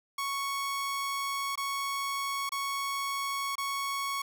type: tone with dropouts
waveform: sawtooth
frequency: 1108.7 Hz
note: C#6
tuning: in tune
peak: -27 dBFS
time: 0.18-4.22 s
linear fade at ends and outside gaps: 5 ms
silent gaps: 1.556-1.575 / 2.493-2.519 / 3.555-3.58 s
effects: none